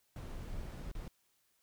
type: noise with dropouts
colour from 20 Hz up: brown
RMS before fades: -43 dBFS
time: 0.16-1.08 s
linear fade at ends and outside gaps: 1 ms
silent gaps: 0.915-0.951 s
effects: white hiss -75 dBFS RMS until 1.62 s